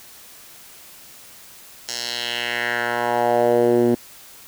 10% pulse tone with band-pass filter sweep, 119.9 Hz, A#2, 49 cents sharp, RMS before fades -20 dBFS, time 1.88-3.95 s, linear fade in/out 5 ms, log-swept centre 5900 to 280 Hz, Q 2.2, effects white hiss -44 dBFS RMS until 4.47 s

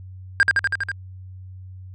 triangle tone with echo, 1604 Hz, G6, 39 cents sharp, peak -9 dBFS, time 0.4-0.43 s, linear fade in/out 0 ms, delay 81 ms, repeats 6, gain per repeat -2 dB, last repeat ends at 0.916 s, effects added 93 Hz sine -36 dBFS peak until 1.94 s + resampled to 22050 Hz

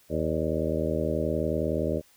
harmonic tone with a mistuned harmonic, 79.2 Hz, D#2, 31 cents sharp, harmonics 1 / 2 / 3 / 4 / 5 / 6 / 7 / 8, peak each -33 / -33 / -33 / -33 / -33 / -33 / -33 / -33 dBFS, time 0.09-2.02 s, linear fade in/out 50 ms, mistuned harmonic 8, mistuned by -79 cents, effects white hiss -60 dBFS RMS until 2.16 s

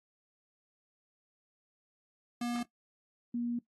square / sine tone pair in turn, 239.7 / 238.6 Hz, A#3 / A#3, +48 / +41 cents, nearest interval unison, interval 7 cents, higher first, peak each -33 / -31 dBFS, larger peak second, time 2.41-2.63 / 3.34-3.59 s, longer second, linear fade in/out 5 ms, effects noise-tail reverb RT60 0.1 s tail -17 dB re dry + AAC 32 kbps

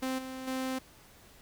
sawtooth tone with level steps, 260.7 Hz, C4, 6 cents flat, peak -27 / -35 / -28 dBFS, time 0.02-0.79 s, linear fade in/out 10 ms, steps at 0.18 / 0.47 s, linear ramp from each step 10 ms, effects pink hiss -57 dBFS RMS until 1.41 s

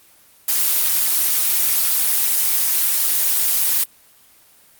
blue noise, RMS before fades -17 dBFS, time 0.48-3.84 s, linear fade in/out 5 ms, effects white hiss -51 dBFS RMS until 4.79 s + Opus 24 kbps

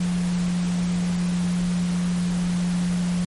sine tone in noise, 177.1 Hz, F3, 24 cents sharp, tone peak -20 dBFS, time 0-3.25 s, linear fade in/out 5 ms, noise pink, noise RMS -35 dBFS, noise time 0-3.25 s, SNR +12 dB, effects MP3 48 kbps

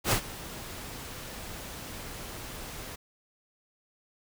pink noise with ADSR envelope, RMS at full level -23 dBFS, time 0.04-2.96 s, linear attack 75 ms, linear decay 92 ms, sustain -18 dB, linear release 11 ms, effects none

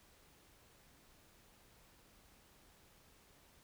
silence, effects pink hiss -66 dBFS RMS until 3.63 s

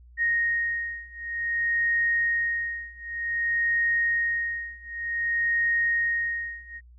sine beating tone pair, 1864.7 / 1865.24 Hz, A#6 / A#6, 0 / +1 cents, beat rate 0.54 Hz, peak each -27 / -26 dBFS, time 0.17-6.81 s, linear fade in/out 50 ms, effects added 60 Hz sine -48 dBFS peak until 6.98 s

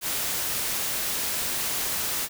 white noise, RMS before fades -28 dBFS, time 0.01-2.29 s, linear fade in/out 50 ms, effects none

